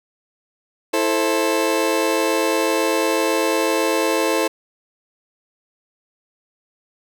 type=chord; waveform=30% pulse; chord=A minor; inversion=second; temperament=just; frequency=330 / 440 / 528 Hz; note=E4 / A4 / C5; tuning=+2 / 0 / +16 cents; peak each=-19 dBFS; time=0.93-4.48 s; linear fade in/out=10 ms; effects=none